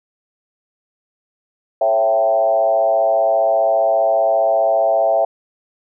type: tone with frequency modulation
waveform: sine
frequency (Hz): 664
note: E5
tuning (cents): +12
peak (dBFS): -12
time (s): 1.81-5.25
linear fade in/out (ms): 5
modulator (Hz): 115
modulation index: 1
effects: none